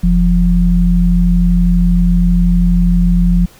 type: tone pair together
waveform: sine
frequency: 43.71 / 175.3 Hz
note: F1 / F3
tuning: +2 / +7 cents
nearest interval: 2 octaves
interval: 2405 cents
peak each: -10 dBFS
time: 0.03-3.46 s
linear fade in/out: 10 ms
effects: pink hiss -43 dBFS RMS until 3.59 s